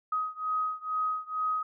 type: beating tone pair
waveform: sine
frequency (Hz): 1258 / 1260.2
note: D#6 / D#6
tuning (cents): +19 / +22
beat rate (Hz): 2.2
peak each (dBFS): -31 / -32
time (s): 0.12-1.63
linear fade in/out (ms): 5
effects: none